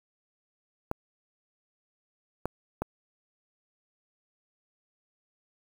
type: clicks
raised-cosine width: 1 ms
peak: -15 dBFS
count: 3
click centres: 0.914 / 2.456 / 2.82 s
effects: 7-bit